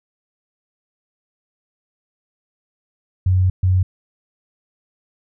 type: tone bursts at uneven times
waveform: sine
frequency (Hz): 92.5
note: F#2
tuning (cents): 0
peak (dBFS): -12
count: 2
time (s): 3.26-3.5 / 3.63-3.83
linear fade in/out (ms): 5
effects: none